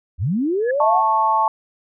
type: linear sweep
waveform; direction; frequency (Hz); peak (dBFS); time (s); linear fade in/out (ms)
sine; up; 65.41 to 784; -17; 0.18-1.03; 50
type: tone with exponential growth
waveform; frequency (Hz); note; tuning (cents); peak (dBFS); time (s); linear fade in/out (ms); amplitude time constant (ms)
sine; 1700; G#6; +40; -20; 0.6-0.71; 5; 22
type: harmonic tone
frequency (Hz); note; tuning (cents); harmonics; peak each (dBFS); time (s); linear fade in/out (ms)
220; A3; 0; 3 / 4 / 5; -26 / -16 / -19; 0.8-1.48; 2
effects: none